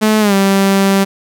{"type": "tone with pitch glide", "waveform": "sawtooth", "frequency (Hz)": [215.7, 195.53], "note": ["A3", "G3"], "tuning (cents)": [-34, -4], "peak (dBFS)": -5, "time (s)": [0.01, 1.05], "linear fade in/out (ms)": 20, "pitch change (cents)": -170, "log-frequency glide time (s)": [0.2, 0.34], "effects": []}